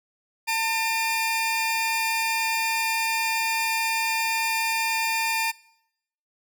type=tone pair together; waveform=sawtooth; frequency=901.2 / 2406 Hz; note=A5 / D7; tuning=+41 / +41 cents; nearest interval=octave + perfect fourth; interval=1700 cents; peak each=-22 dBFS; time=0.47-5.52 s; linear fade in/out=20 ms; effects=noise-tail reverb RT60 0.8 s tail -23 dB re dry